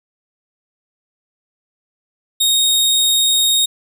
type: tone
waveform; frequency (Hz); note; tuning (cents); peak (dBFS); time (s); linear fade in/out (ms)
sawtooth; 3729; A#7; 0; -9; 2.4-3.66; 10
effects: none